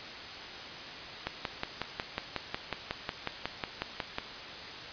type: click train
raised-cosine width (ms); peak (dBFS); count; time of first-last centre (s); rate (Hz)
0.3; -15; 17; 1.27-4.184; 5.49
effects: white hiss -42 dBFS RMS until 4.92 s + resampled to 11025 Hz